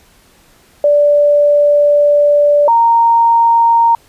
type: tone pair in turn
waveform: sine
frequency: 584 / 927 Hz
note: D5 / A#5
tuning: -10 / -10 cents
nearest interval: minor sixth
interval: 800 cents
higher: second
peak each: -6 dBFS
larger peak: neither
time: 0.84-2.68 / 2.68-3.95 s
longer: first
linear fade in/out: 2 ms
effects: pink hiss -48 dBFS RMS until 4.08 s + resampled to 32000 Hz